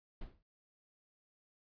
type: noise with exponential decay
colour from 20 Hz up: brown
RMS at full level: -41 dBFS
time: 0.21-0.43 s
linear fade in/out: 5 ms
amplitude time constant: 47 ms
effects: noise-tail reverb RT60 0.1 s tail -25 dB re dry + resampled to 11025 Hz